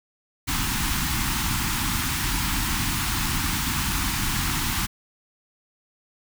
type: band-stop noise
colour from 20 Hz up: pink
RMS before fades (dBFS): -25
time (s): 0.47-4.87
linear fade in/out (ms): 20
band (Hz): 320 to 840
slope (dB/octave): 48
effects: none